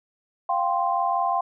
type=chord; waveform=sine; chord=F suspended second; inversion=none; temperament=equal; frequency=698.5 / 784 / 1046.5 Hz; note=F5 / G5 / C6; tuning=0 / 0 / 0 cents; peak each=-25 dBFS; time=0.49-1.41 s; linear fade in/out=5 ms; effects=none